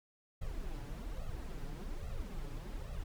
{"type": "noise with flanger", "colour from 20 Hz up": "brown", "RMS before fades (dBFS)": -41, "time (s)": [0.41, 3.04], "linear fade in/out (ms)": 10, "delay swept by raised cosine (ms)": [1.5, 7.1], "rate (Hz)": 1.2, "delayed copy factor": 1, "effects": []}